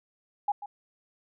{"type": "tone with echo", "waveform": "sine", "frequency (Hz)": 819, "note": "G#5", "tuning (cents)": -24, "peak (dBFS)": -23, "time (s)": [0.48, 0.52], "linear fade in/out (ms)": 5, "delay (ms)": 140, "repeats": 1, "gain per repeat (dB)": -13, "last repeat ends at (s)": 0.66, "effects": []}